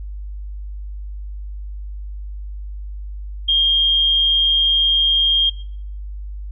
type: tone with amplitude modulation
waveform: sine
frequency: 3221 Hz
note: G7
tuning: 46 cents sharp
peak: -11 dBFS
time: 3.48-5.5 s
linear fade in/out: 10 ms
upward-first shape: sine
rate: 168 Hz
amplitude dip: 25%
effects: noise-tail reverb RT60 0.6 s tail -20 dB re dry + added 50 Hz sine -27 dBFS peak until 6.51 s